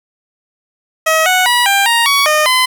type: tone with pitch steps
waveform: 15% pulse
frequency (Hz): 638 / 738 / 970 / 794 / 934 / 1124 / 611 / 1021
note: D#5 / F#5 / B5 / G5 / A#5 / C#6 / D#5 / C6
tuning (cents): +43 / -5 / -31 / +22 / +3 / +24 / -32 / -43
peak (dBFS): -3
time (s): 1.06-2.66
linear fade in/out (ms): 10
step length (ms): 200
effects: none